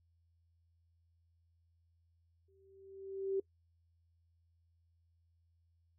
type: tone with exponential growth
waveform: sine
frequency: 388.1 Hz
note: G4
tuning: 17 cents flat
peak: -30 dBFS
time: 2.48-3.4 s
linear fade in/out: 5 ms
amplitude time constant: 200 ms
effects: noise-tail reverb RT60 0.1 s tail -23 dB re dry + added 84 Hz sine -70 dBFS peak until 5.98 s